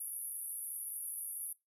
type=band-pass noise; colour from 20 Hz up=pink; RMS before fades=-42 dBFS; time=0-1.53 s; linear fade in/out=5 ms; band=10000 to 12000 Hz; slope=96 dB/octave; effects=noise-tail reverb RT60 0.2 s tail -21 dB re dry